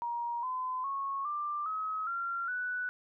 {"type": "tone with pitch steps", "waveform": "sine", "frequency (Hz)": [946, 1019.8, 1099.3, 1185, 1277.4, 1377, 1484.4], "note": ["A#5", "C6", "C#6", "D6", "D#6", "F6", "F#6"], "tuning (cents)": [25, -45, -15, 15, 45, -25, 5], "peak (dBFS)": -32, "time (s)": [0.02, 2.89], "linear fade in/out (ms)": 0, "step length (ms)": 410, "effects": []}